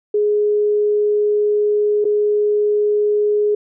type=tone with dropouts; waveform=sine; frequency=417.5 Hz; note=G#4; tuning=9 cents sharp; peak=-13 dBFS; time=0.14-3.55 s; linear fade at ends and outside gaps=5 ms; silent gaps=2.044-2.051 s; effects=none